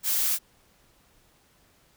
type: noise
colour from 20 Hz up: blue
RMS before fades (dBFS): -25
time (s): 0.03-0.39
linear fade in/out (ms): 50
effects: pink hiss -62 dBFS RMS until 1.96 s